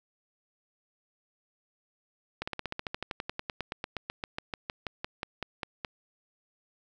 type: slowing click train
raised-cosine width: 0.3 ms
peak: -17 dBFS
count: 30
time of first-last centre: 2.42-5.848 s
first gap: 55 ms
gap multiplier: 1.05
effects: none

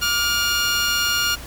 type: tone pair together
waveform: 15% pulse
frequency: 1165.9 / 1416 Hz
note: D6 / F6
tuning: -13 / +23 cents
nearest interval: minor third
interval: 336 cents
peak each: -23 / -12 dBFS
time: 0.01-1.36 s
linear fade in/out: 20 ms
effects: added 60 Hz sine -38 dBFS peak until 1.46 s + pink hiss -38 dBFS RMS until 1.46 s

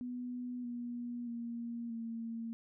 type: tone with pitch steps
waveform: sine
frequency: 246.9 / 240.7 / 234.7 / 228.8 Hz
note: B3 / B3 / A#3 / A#3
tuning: 0 / -44 / +12 / -32 cents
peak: -38 dBFS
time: 0.01-2.53 s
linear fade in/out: 0 ms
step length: 630 ms
effects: none

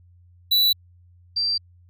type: tone pair in turn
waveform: square / sine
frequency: 3951 / 4699 Hz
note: B7 / D8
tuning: 0 / 0 cents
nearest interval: minor third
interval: 300 cents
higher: second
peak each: -16 / -20 dBFS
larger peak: first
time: 0.51-0.73 / 1.36-1.58 s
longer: neither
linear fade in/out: 10 ms
effects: added 88 Hz sine -50 dBFS peak until 1.89 s

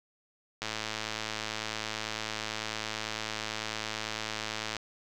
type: click train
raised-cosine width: 0.2 ms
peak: -16 dBFS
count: 453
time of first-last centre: 0.62-4.767 s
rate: 109 Hz
effects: none

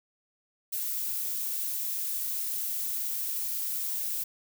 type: noise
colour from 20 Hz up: violet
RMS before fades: -32 dBFS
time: 0.72-4.24 s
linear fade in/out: 10 ms
effects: none

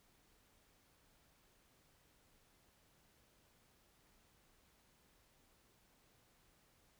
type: silence
effects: pink hiss -72 dBFS RMS until 6.99 s

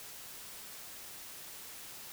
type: silence
effects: white hiss -48 dBFS RMS until 2.12 s

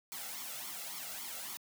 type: noise with flanger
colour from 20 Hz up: white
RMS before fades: -43 dBFS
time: 0.12-1.57 s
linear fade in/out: 0 ms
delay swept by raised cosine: 0.9 to 1.5 ms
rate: 3.6 Hz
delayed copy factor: +0.7
effects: high-pass 200 Hz 12 dB/octave

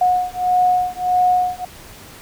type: beating tone pair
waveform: sine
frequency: 726 / 727.6 Hz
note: F#5 / F#5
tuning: -33 / -29 cents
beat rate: 1.6 Hz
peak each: -17 dBFS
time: 0.01-1.65 s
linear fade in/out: 5 ms
effects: pink hiss -40 dBFS RMS until 2.21 s

